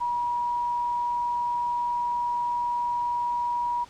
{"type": "tone", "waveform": "sine", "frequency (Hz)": 962, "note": "B5", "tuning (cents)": -46, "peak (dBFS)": -24, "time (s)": [0, 3.85], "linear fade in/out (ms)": 20, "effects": ["pink hiss -51 dBFS RMS until 3.89 s", "low-pass 7000 Hz 12 dB/octave"]}